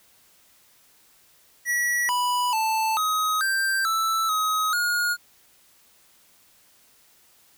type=tone with pitch steps; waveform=square; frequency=1933 / 985 / 882 / 1263 / 1574 / 1321 / 1266 / 1434 Hz; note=B6 / B5 / A5 / D#6 / G6 / E6 / D#6 / F6; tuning=-38 / -5 / +4 / +26 / +7 / +3 / +30 / +45 cents; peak=-22 dBFS; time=1.65-5.17 s; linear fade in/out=50 ms; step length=440 ms; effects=white hiss -58 dBFS RMS until 7.57 s